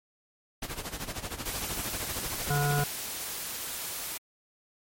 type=noise with tremolo; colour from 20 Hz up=pink; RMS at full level=-34 dBFS; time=0.62-2.84 s; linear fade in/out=5 ms; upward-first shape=sine; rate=13 Hz; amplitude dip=75%
type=noise; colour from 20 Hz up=white; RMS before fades=-36 dBFS; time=1.45-4.18 s; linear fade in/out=10 ms
type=harmonic tone; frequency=144.7 Hz; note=D3; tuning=25 cents flat; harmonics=1 / 3 / 5 / 7 / 9 / 10; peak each=-26 / -35 / -32 / -40 / -43 / -34 dBFS; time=2.5-2.84 s; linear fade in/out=5 ms
effects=MP3 64 kbps